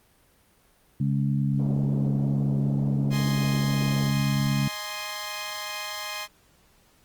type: harmonic tone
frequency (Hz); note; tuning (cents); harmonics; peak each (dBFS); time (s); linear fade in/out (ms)
69.4; C#2; +3; 2 / 3 / 4; -23 / -27 / -34; 1-4.68; 5
type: band-pass noise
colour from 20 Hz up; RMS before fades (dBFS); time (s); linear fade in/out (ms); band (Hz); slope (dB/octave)
pink; -40; 1.59-4.11; 5; 210 to 680; 24
type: chord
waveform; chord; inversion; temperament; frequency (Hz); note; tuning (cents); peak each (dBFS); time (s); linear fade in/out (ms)
10% pulse; Ab major; second; equal; 622.3 / 830.6 / 1046.5; Eb5 / Ab5 / C6; 0 / 0 / 0; -30 / -29 / -26; 3.1-6.28; 50
effects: pink hiss -61 dBFS RMS until 7.04 s + Opus 32 kbps